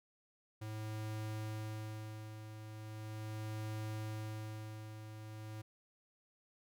square tone with tremolo, 108.3 Hz, A2, 27 cents flat, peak -40 dBFS, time 0.61-5.62 s, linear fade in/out 10 ms, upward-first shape sine, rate 0.39 Hz, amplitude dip 60%, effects none

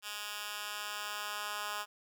10% pulse tone with high-pass filter sweep, 207.7 Hz, G#3, in tune, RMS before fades -40 dBFS, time 0.02-1.86 s, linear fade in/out 50 ms, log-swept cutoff 2100 to 1200 Hz, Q 1.1, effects none

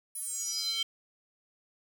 square tone with high-pass filter sweep, 450.3 Hz, A4, 40 cents sharp, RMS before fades -34 dBFS, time 0.15-0.83 s, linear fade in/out 5 ms, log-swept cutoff 11000 to 3100 Hz, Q 7.8, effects 10-bit

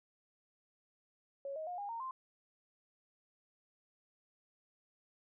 sine tone with pitch steps, 554 / 629.1 / 714.3 / 811.1 / 921 / 1045.8 Hz, C#5 / D#5 / F5 / G#5 / A#5 / C6, -1 / +19 / +39 / -41 / -21 / -1 cents, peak -39 dBFS, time 1.45-2.11 s, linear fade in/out 2 ms, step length 110 ms, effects none

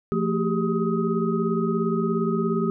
sine tone cluster, 172.9 / 224.5 / 388.2 / 405.3 / 1260 Hz, F3 / A3 / G4 / G#4 / D#6, -17 / +35 / -17 / -42 / +21 cents, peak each -26 / -25 / -26 / -31 / -32 dBFS, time 0.12-2.7 s, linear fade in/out 0 ms, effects none

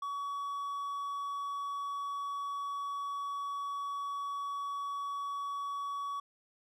triangle tone, 1130 Hz, C#6, 33 cents sharp, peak -33 dBFS, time 0.02-6.2 s, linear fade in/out 5 ms, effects none

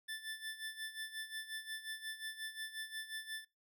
25% pulse tone with tremolo, 1760 Hz, A6, in tune, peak -36 dBFS, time 0.08-3.45 s, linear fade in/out 10 ms, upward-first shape sine, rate 5.6 Hz, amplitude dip 75%, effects noise-tail reverb RT60 0.3 s tail -26 dB re dry

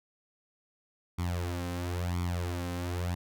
sawtooth tone with flanger, 88 Hz, F2, 14 cents sharp, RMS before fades -33 dBFS, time 1.18-3.15 s, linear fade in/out 10 ms, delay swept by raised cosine 0.88 to 3.88 ms, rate 0.98 Hz, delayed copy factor +0.8, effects none

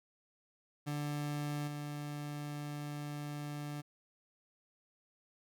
30% pulse tone with level steps, 146.83 Hz, D3, in tune, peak -33 / -37 dBFS, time 0.86-3.82 s, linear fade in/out 20 ms, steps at 1.67 s, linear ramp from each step 10 ms, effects none

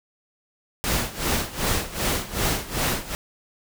pink noise with tremolo, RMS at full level -22 dBFS, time 0.84-3.15 s, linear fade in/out 0 ms, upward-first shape sine, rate 2.6 Hz, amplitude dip 85%, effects none

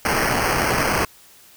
white noise with sample-and-hold, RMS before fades -20 dBFS, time 0.05-1.05 s, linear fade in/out 2 ms, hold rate 3675 Hz, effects white hiss -49 dBFS RMS until 1.56 s

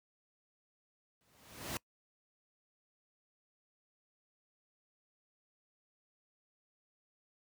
pink noise with exponential growth, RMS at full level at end -36 dBFS, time 1.21-1.77 s, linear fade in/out 0 ms, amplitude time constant 120 ms, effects noise-tail reverb RT60 0.1 s tail -24 dB re dry + high-pass 80 Hz 12 dB/octave

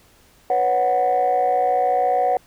sine chord, B suspended second, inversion none, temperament equal, 493.9 / 554.4 / 740 Hz, B4 / C#5 / F#5, 0 / 0 / 0 cents, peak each -22 / -22 / -16 dBFS, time 0.5-2.37 s, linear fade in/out 2 ms, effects tanh soft clip ceiling -11 dBFS + pink hiss -54 dBFS RMS until 2.46 s

